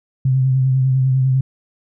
sine tone with vibrato, 131.2 Hz, C3, 5 cents sharp, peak -12 dBFS, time 0.25-1.41 s, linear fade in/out 5 ms, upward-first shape sine, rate 10 Hz, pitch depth 32 cents each way, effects none

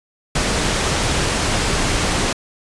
pink low-pass noise, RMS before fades -19 dBFS, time 0.35-2.33 s, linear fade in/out 5 ms, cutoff 9300 Hz, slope 24 dB/octave, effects resampled to 24000 Hz

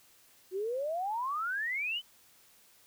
sine exponential sweep, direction up, 360.5 to 3100 Hz, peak -31 dBFS, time 0.51-2.02 s, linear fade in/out 50 ms, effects white hiss -62 dBFS RMS until 2.86 s

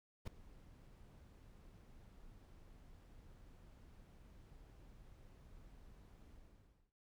brown noise with ADSR envelope, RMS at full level -38 dBFS, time 0.25-6.93 s, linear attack 25 ms, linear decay 3 ms, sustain -22 dB, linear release 620 ms, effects none

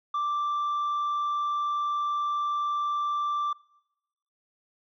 triangle tone with tanh clipping, 1174.7 Hz, D6, in tune, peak -26 dBFS, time 0.14-3.53 s, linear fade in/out 5 ms, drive 7 dB, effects noise-tail reverb RT60 0.9 s tail -23 dB re dry

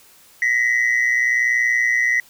sine tone pair together, 1895 / 2016 Hz, A#6 / B6, +28 / +35 cents, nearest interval minor second, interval 107 cents, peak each -16 dBFS, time 0.42-2.2 s, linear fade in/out 2 ms, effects tanh soft clip ceiling -12 dBFS + white hiss -50 dBFS RMS until 2.29 s

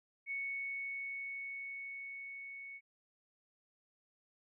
sine tone with level ramp, 2217 Hz, C#7, in tune, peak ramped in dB -36 to -46 dBFS, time 0.26-2.81 s, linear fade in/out 50 ms, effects none

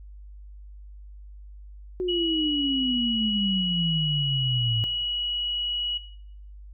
sine exponential sweep, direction down, 370 to 110 Hz, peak -24 dBFS, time 2-4.84 s, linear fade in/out 0 ms
sine tone, 2918 Hz, F#7, 25 cents flat, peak -26 dBFS, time 2.08-5.98 s, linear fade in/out 10 ms
effects noise-tail reverb RT60 0.7 s tail -18 dB re dry + added 50 Hz sine -41 dBFS peak until 6.73 s

